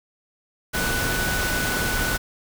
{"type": "tone in noise", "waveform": "sine", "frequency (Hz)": 1486, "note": "F#6", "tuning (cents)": 7, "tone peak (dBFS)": -26, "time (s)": [0.73, 2.18], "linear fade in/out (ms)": 20, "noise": "pink", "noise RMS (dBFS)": -25, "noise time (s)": [0.73, 2.18], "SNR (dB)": -4, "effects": []}